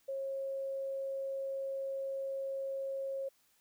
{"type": "tone", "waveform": "sine", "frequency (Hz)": 542, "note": "C#5", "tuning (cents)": -39, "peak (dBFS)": -35, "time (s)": [0.08, 3.29], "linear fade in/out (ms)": 10, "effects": ["white hiss -71 dBFS RMS until 3.6 s"]}